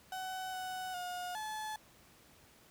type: tone with pitch steps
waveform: 35% pulse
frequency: 751 / 744 / 718 / 862 Hz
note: F#5 / F#5 / F5 / A5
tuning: +26 / +9 / +48 / -36 cents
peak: -37 dBFS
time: 0.12-1.76 s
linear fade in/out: 2 ms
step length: 410 ms
effects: pink hiss -62 dBFS RMS until 2.7 s + high-pass 60 Hz 12 dB/octave